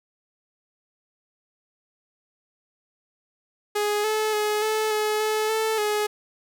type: tone with pitch steps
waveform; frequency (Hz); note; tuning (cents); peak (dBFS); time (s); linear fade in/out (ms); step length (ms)
sawtooth; 416.4 / 432.2 / 422.3 / 434.1 / 426.5 / 431.3 / 440.4 / 420.5; G#4 / A4 / G#4 / A4 / G#4 / A4 / A4 / G#4; +5 / -31 / +29 / -23 / +46 / -35 / +2 / +22; -18; 3.75-6.07; 10; 290
effects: none